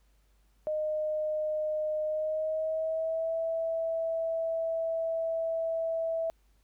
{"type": "tone with pitch glide", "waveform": "sine", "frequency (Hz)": [615, 655.3], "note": ["D#5", "E5"], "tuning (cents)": [-20, -10], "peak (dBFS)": -28, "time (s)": [0.67, 6.3], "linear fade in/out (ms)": 0, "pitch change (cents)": 110, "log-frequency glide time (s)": [2.04, 3.34], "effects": ["added 50 Hz sine -63 dBFS peak until 6.63 s", "pink hiss -73 dBFS RMS until 6.63 s"]}